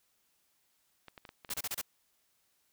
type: clicks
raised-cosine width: 0.3 ms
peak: -32 dBFS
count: 8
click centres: 1.083 / 1.178 / 1.252 / 1.291 / 1.448 / 1.492 / 1.568 / 1.643 s
type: noise bursts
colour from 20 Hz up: white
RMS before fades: -36 dBFS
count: 5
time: 1.5-1.815 s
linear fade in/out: 5 ms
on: 39 ms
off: 30 ms
effects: white hiss -74 dBFS RMS until 2.72 s